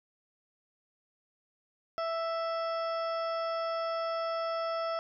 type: harmonic tone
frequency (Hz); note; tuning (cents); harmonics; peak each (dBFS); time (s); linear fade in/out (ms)
660; E5; +2; 1 / 2 / 3 / 4 / 5 / 7 / 8; -32 / -35 / -48 / -52 / -51 / -54 / -47; 1.98-4.99; 0
effects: none